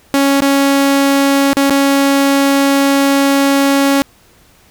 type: tone with dropouts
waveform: sawtooth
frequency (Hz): 277.2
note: C#4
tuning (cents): 0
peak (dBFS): -5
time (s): 0.14-4.02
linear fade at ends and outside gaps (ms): 0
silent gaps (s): 0.405-0.42 / 1.531-1.569 / 1.697-1.706
effects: pink hiss -48 dBFS RMS until 4.7 s